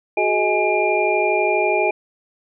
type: tone cluster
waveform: sine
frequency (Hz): 370.9 / 423.1 / 631 / 834 / 2395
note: F#4 / G#4 / D#5 / G#5 / D7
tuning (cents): +4 / +32 / +24 / +7 / +33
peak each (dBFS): -22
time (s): 0.17-1.91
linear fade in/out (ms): 5
effects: none